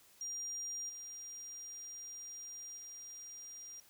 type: tone with level steps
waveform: sine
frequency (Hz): 5700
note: F8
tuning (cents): +34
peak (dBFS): -39 / -45 / -47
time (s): 0.21-3.8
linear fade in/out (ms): 2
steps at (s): 0.89 / 2.77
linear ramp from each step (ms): 5
effects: white hiss -64 dBFS RMS until 3.89 s